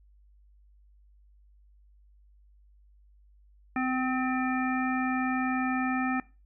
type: harmonic tone with a mistuned harmonic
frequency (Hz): 257.2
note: C4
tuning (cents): -30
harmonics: 1 / 3 / 5 / 7 / 9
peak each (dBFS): -28 / -33 / -35 / -36 / -38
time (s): 3.76-6.2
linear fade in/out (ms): 2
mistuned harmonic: 9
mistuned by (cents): +51
effects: noise-tail reverb RT60 0.3 s tail -21 dB re dry + added 50 Hz sine -56 dBFS peak until 6.45 s